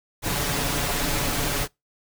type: noise with comb filter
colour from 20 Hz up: pink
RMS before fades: -25 dBFS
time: 0.22-1.68 s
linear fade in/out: 50 ms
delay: 7 ms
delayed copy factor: +0.6
effects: noise-tail reverb RT60 0.2 s tail -25 dB re dry